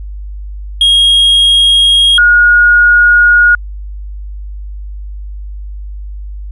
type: tone pair in turn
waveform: triangle / sine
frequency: 3266 / 1440.2 Hz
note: G#7 / F#6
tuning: -30 / -47 cents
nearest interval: octave + major second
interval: 1417 cents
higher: first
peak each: -3 dBFS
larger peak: neither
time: 0.81-2.18 / 2.18-3.55 s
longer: neither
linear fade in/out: 2 ms
effects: added 50 Hz sine -21 dBFS peak until 6.51 s + resampled to 24000 Hz